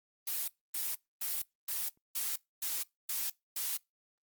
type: noise bursts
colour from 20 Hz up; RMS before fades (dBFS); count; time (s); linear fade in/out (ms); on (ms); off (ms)
blue; -35; 8; 0.27-3.77; 5; 210; 260
effects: noise-tail reverb RT60 0.2 s tail -24 dB re dry + Opus 24 kbps